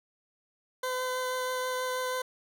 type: tone with vibrato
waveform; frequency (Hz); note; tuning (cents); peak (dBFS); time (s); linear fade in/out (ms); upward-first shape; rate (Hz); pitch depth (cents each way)
20% pulse; 509; C5; -48; -25; 0.83-2.22; 5; triangle; 6.2; 11
effects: none